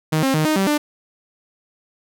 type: tone with pitch steps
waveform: sawtooth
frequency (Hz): 156.4 / 267.6 / 155.1 / 309.5 / 193.7 / 296.9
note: D#3 / C4 / D#3 / D#4 / G3 / D4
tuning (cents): +9 / +39 / -5 / -9 / -20 / +19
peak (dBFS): -12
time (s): 0.12-0.78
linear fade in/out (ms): 10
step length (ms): 110
effects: none